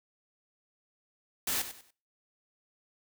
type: noise with echo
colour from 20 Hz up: white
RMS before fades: -31 dBFS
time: 1.47-1.62 s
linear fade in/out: 5 ms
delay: 96 ms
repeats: 3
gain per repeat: -11 dB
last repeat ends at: 1.908 s
effects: noise-tail reverb RT60 0.4 s tail -22 dB re dry